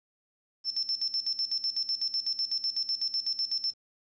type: tone with tremolo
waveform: sine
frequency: 5340 Hz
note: E8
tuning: 22 cents sharp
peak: -26 dBFS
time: 0.64-3.74 s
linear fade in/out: 50 ms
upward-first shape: square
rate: 8 Hz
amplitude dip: 75%
effects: resampled to 16000 Hz + 10-bit